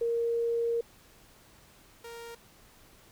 sine / sawtooth tone pair in turn, 466.2 / 466.2 Hz, A#4 / A#4, 0 / 0 cents, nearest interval unison, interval 0 cents, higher neither, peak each -26 / -38 dBFS, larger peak first, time 0.01-0.81 / 2.04-2.35 s, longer first, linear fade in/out 5 ms, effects pink hiss -58 dBFS RMS until 3.11 s

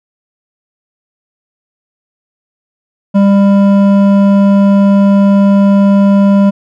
sine tone with hard clipping, 199 Hz, G3, 26 cents sharp, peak -6 dBFS, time 3.14-6.51 s, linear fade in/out 20 ms, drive 10 dB, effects none

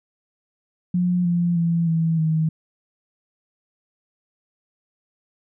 sine tone with pitch steps, 178.4 / 173.22 / 168.19 / 163.31 / 158.57 Hz, F3 / F3 / E3 / E3 / D#3, +37 / -14 / +35 / -16 / +33 cents, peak -17 dBFS, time 0.94-2.49 s, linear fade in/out 5 ms, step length 310 ms, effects none

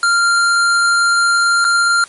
square tone with dropouts, 1391 Hz, F6, 7 cents flat, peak -11 dBFS, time 0.03-2.04 s, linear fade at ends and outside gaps 1 ms, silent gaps 1.644-1.649 s, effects white hiss -40 dBFS RMS until 2.08 s + MP3 48 kbps

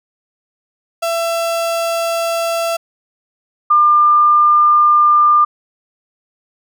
35% pulse / sine tone pair in turn, 670 / 1199.7 Hz, E5 / D6, +28 / +37 cents, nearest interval minor seventh, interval 1009 cents, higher second, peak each -14 / -7 dBFS, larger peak second, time 1.02-2.77 / 3.7-5.45 s, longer neither, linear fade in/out 10 ms, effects none

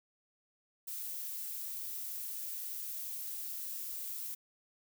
violet noise, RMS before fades -41 dBFS, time 0.87-4.35 s, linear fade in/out 10 ms, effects none

